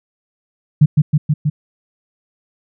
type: tone with echo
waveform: sine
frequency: 150 Hz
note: D3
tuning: 37 cents sharp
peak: -4 dBFS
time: 0.81-0.86 s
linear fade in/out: 10 ms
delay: 160 ms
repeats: 4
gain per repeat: -2 dB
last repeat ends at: 1.5 s
effects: none